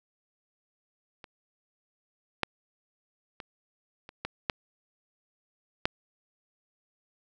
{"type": "clicks", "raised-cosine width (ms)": 0.3, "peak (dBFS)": [-28, -9, -23, -28, -16, -10, -8], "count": 7, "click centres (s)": [1.242, 2.433, 3.402, 4.091, 4.25, 4.498, 5.855], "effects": []}